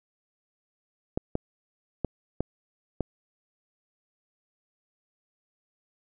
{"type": "clicks", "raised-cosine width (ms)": 2, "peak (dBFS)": -13, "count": 5, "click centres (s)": [1.175, 1.354, 2.047, 2.406, 3.007], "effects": []}